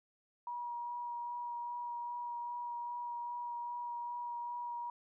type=tone with vibrato; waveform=sine; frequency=958 Hz; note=A#5; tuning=47 cents sharp; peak=-38 dBFS; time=0.47-4.9 s; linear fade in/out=2 ms; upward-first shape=sine; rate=2.5 Hz; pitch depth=11 cents each way; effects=none